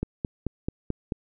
click train, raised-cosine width 3 ms, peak -14 dBFS, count 6, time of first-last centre 0.03-1.122 s, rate 4.58 Hz, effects none

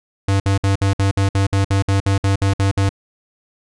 square tone bursts, 98 Hz, G2, in tune, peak -14 dBFS, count 15, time 0.28-2.892 s, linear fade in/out 5 ms, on 120 ms, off 58 ms, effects resampled to 22050 Hz

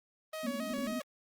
sawtooth tone with vibrato, 595 Hz, D5, 22 cents sharp, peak -34 dBFS, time 0.33-1.02 s, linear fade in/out 5 ms, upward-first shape square, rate 3.7 Hz, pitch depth 98 cents each way
white band-pass noise, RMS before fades -38 dBFS, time 0.43-1 s, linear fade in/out 10 ms, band 210 to 270 Hz, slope 96 dB/octave
effects Opus 32 kbps

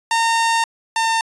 sawtooth tone pair in turn, 915 / 905 Hz, A#5 / A5, -32 / +48 cents, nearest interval unison, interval 20 cents, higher first, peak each -11 / -12 dBFS, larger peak first, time 0.11-0.64 / 0.96-1.21 s, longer first, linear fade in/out 2 ms, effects resampled to 22050 Hz

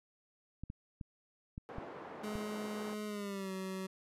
clicks, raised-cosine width 5 ms, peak -30 dBFS, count 6, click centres 0.636 / 0.701 / 1.012 / 1.579 / 1.784 / 2.355 s
pink band-pass noise, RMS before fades -48 dBFS, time 1.69-2.94 s, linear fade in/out 0 ms, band 330 to 1100 Hz, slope 12 dB/octave
25% pulse tone with pitch glide, 211.3 to 189.34 Hz, G#3 to F#3, +30 to +40 cents, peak -35 dBFS, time 2.23-3.87 s, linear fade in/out 10 ms, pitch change -190 cents, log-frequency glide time 3.06-3.52 s
effects resampled to 32000 Hz

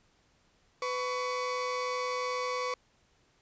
35% pulse tone pair together, 500.2 / 1123 Hz, B4 / C#6, +22 / +22 cents, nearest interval octave + major second, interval 1400 cents, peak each -32 / -32 dBFS, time 0.82-2.74 s, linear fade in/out 2 ms, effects pink hiss -68 dBFS RMS until 3.41 s + resampled to 16000 Hz

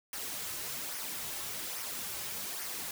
white noise with flanger, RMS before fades -39 dBFS, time 0.13-2.91 s, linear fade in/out 2 ms, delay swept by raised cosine 0.25 to 4.35 ms, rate 1.2 Hz, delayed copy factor -0.5, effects none

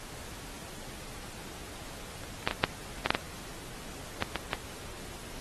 clicks, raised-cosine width 0.3 ms, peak -27 / -30 / -9 / -14 / -6 / -28 / -9 / -6 / -10 / -11 / -14 / -12 dBFS, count 12, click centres 2.236 / 2.428 / 2.475 / 2.511 / 2.639 / 2.983 / 3.06 / 3.105 / 3.149 / 4.224 / 4.357 / 4.532 s, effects pink hiss -45 dBFS RMS until 5.4 s + AAC 32 kbps

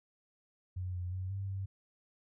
sine tone with pitch steps, 91.4 / 89.6 / 93.1 / 97.8 / 96.7 Hz, F#2 / F2 / F#2 / G2 / G2, -21 / +45 / +11 / -4 / -23 cents, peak -35 dBFS, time 0.76-1.66 s, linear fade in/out 10 ms, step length 180 ms, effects none

